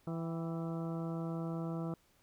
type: harmonic tone with a mistuned harmonic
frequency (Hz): 165.5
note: E3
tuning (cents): +7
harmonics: 1 / 2 / 3 / 4 / 5 / 6 / 7 / 8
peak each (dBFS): -37 / -42 / -47 / -48 / -53 / -55 / -55 / -53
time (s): 0.07-1.94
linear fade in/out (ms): 2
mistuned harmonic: 5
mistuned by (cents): -69
effects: pink hiss -70 dBFS RMS until 2.22 s